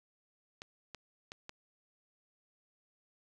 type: clicks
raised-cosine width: 0.2 ms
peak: -27 dBFS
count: 4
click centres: 0.619 / 0.947 / 1.319 / 1.494 s
effects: none